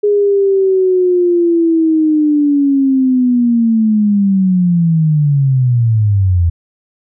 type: linear sweep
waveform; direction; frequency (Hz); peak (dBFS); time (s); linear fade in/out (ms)
sine; down; 415.3 to 82.41; -8; 0.03-6.5; 10
effects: none